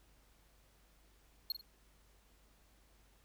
square tone with echo, 4291 Hz, C8, 43 cents sharp, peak -34 dBFS, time 1.5-1.52 s, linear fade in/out 2 ms, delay 46 ms, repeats 2, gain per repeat -9 dB, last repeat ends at 1.612 s, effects added 50 Hz sine -67 dBFS peak until 3.24 s + pink hiss -70 dBFS RMS until 3.24 s

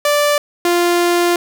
sawtooth tone pair in turn, 586 / 348.4 Hz, D5 / F4, -4 / -4 cents, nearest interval major sixth, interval 900 cents, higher first, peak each -8 dBFS, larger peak neither, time 0.05-0.38 / 0.65-1.36 s, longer second, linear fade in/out 2 ms, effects none

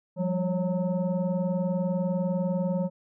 sine tone with frequency modulation, 175 Hz, F3, 4 cents sharp, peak -24 dBFS, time 0.16-2.9 s, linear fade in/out 50 ms, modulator 370 Hz, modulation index 1.1, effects none

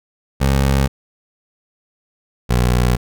20% pulse tone pair in turn, 67.9 / 61.09 Hz, C#2 / B1, -35 / -18 cents, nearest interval major second, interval 183 cents, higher first, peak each -8 dBFS, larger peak neither, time 0.4-0.88 / 2.49-2.97 s, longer neither, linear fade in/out 20 ms, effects none

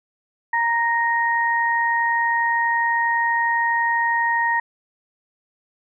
sine tone pair together, 932.4 / 1864.7 Hz, A#5 / A#6, 0 / 0 cents, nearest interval octave, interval 1200 cents, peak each -20 dBFS, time 0.53-4.6 s, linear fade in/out 5 ms, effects none

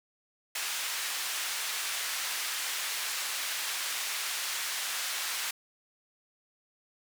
pink band-pass noise, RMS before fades -34 dBFS, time 0.55-5.51 s, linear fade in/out 5 ms, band 1600 to 14000 Hz, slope 12 dB/octave, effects none

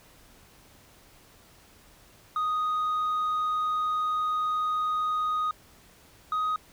sine tone pair in turn, 1244.5 / 1253.9 Hz, D#6 / D#6, 0 / +13 cents, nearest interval unison, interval 13 cents, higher second, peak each -22 dBFS, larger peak neither, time 2.36-5.51 / 6.32-6.56 s, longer first, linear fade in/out 2 ms, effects tanh soft clip ceiling -24 dBFS + pink hiss -56 dBFS RMS until 6.72 s

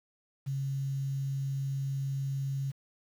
sine tone with quantisation, 136.6 Hz, C#3, 25 cents flat, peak -30 dBFS, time 0.46-2.72 s, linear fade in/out 20 ms, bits 9, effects none

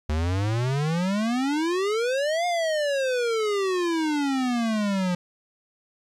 square exponential two-way sweep, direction up then down, 73.7 to 715 to 175.6 Hz, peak -23 dBFS, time 0.09-5.15 s, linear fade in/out 5 ms, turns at 2.46 s, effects low-pass 7000 Hz 12 dB/octave + 10-bit

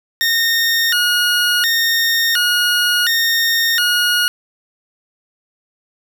20% pulse tone with vibrato, 1629 Hz, G#6, 34 cents flat, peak -8 dBFS, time 0.21-4.28 s, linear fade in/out 0 ms, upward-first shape square, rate 0.7 Hz, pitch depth 210 cents each way, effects none

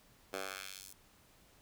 10% pulse tone with high-pass filter sweep, 96 Hz, G2, 36 cents flat, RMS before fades -45 dBFS, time 0.33-0.93 s, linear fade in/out 5 ms, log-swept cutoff 450 to 8700 Hz, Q 0.84, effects pink hiss -65 dBFS RMS until 1.61 s

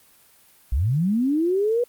sine linear sweep, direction up, 51.5 to 493.9 Hz, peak -18 dBFS, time 0.72-1.84 s, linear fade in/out 5 ms, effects white hiss -55 dBFS RMS until 1.88 s + Opus 32 kbps

